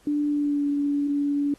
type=tone with pitch glide; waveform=sine; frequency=293.7 to 286.5 Hz; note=D4 to D4; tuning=0 to -43 cents; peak=-21 dBFS; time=0.07-1.54 s; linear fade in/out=2 ms; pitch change=-43 cents; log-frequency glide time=0.27-0.67 s; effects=pink hiss -58 dBFS RMS until 1.58 s + AAC 32 kbps